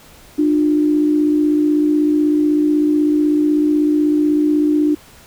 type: tone pair together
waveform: sine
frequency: 299.8 / 355.9 Hz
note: D4 / F4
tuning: +36 / +33 cents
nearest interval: minor third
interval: 297 cents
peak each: -12 / -21 dBFS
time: 0.38-4.95 s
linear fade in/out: 10 ms
effects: pink hiss -44 dBFS RMS until 5.26 s